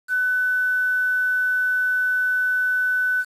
sine tone with quantisation, 1500 Hz, F#6, 23 cents sharp, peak -18 dBFS, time 0.08-3.25 s, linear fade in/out 50 ms, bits 7, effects resampled to 32000 Hz

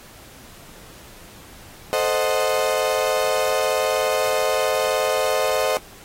35% pulse chord, A diminished seventh, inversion none, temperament equal, 440 / 523.3 / 622.3 / 740 Hz, A4 / C5 / Eb5 / Gb5, 0 / 0 / 0 / 0 cents, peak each -24 / -21 / -21 / -26 dBFS, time 1.93-5.77 s, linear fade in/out 0 ms, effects pink hiss -45 dBFS RMS until 6.04 s + AAC 48 kbps

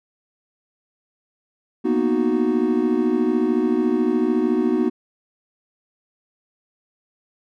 triangle chord, B major seventh, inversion third, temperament equal, 233.1 / 246.9 / 311.1 / 370 Hz, A#3 / B3 / D#4 / F#4, 0 / 0 / 0 / 0 cents, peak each -23 / -20 / -20 / -20 dBFS, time 1.84-4.9 s, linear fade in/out 20 ms, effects none

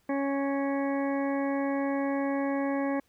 harmonic tone, 277.2 Hz, C#4, in tune, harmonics 1 / 2 / 3 / 4 / 6 / 7 / 8, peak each -28 / -32 / -37 / -40 / -42 / -44 / -45 dBFS, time 0.09-3 s, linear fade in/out 5 ms, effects pink hiss -69 dBFS RMS until 3.08 s

